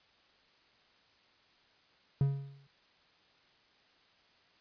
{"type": "tone with exponential decay", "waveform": "triangle", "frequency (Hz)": 138.59, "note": "C#3", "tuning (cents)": 0, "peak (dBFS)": -21, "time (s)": [2.21, 2.67], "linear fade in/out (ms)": 2, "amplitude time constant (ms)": 100, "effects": ["white hiss -66 dBFS RMS until 4.6 s", "resampled to 11025 Hz"]}